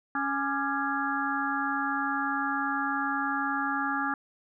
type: harmonic tone with a mistuned harmonic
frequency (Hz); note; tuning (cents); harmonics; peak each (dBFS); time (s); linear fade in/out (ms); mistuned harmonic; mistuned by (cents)
277.2; C#4; 0; 1 / 3 / 4 / 5 / 6; -33 / -33 / -33 / -33 / -33; 0.15-4.14; 2; 4; +120
effects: none